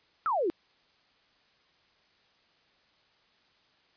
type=exponential sweep; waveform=sine; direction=down; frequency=1387 to 313.7 Hz; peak=-25 dBFS; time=0.26-0.5 s; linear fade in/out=0 ms; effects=white hiss -66 dBFS RMS until 3.96 s + resampled to 11025 Hz